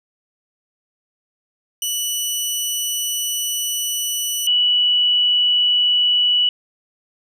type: tone pair in turn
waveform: 15% pulse / sine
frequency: 2960 / 2949 Hz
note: F#7 / F#7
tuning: 0 / -6 cents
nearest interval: unison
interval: 6 cents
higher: first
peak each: -13 dBFS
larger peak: neither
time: 1.82-4.47 / 4.47-6.49 s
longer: first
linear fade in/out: 2 ms
effects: none